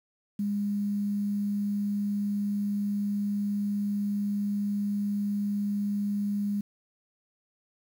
sine tone with quantisation, 203.9 Hz, G#3, 32 cents flat, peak -26 dBFS, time 0.39-6.61 s, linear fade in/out 5 ms, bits 9, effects none

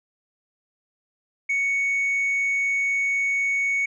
sine tone, 2224 Hz, C#7, 5 cents sharp, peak -18 dBFS, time 1.49-3.86 s, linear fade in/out 10 ms, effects tanh soft clip ceiling -19 dBFS

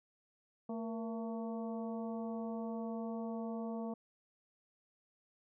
harmonic tone with a mistuned harmonic, 224.9 Hz, A3, 38 cents sharp, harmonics 1 / 2 / 3 / 4 / 5, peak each -39 / -45 / -46 / -52 / -55 dBFS, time 0.69-3.94 s, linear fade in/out 5 ms, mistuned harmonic 2, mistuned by +68 cents, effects none

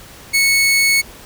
sawtooth tone, 2206 Hz, C#7, 9 cents flat, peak -8 dBFS, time 0.33-1.02 s, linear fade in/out 20 ms, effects pink hiss -39 dBFS RMS until 1.25 s

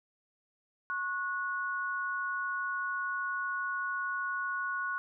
sine tone pair together, 1096 / 1463 Hz, C#6 / F#6, -20 / -20 cents, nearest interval perfect fourth, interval 500 cents, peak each -36 / -33 dBFS, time 0.9-4.98 s, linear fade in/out 0 ms, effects none

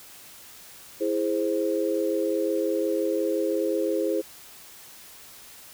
sine chord, E augmented, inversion none, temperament equal, 329.6 / 415.3 / 523.3 Hz, E4 / G#4 / B#4, 0 / 0 / 0 cents, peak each -27 dBFS, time 1-4.22 s, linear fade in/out 20 ms, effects white hiss -47 dBFS RMS until 5.73 s

